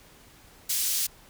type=high-pass noise; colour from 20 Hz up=pink; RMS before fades=-27 dBFS; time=0.69-1.07 s; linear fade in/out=10 ms; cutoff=5300 Hz; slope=12 dB/octave; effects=pink hiss -54 dBFS RMS until 1.29 s